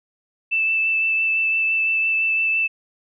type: tone with vibrato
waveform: sine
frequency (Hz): 2644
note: E7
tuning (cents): +5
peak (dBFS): -17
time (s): 0.51-2.68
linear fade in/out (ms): 20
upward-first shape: sine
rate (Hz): 5.9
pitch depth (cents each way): 11
effects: none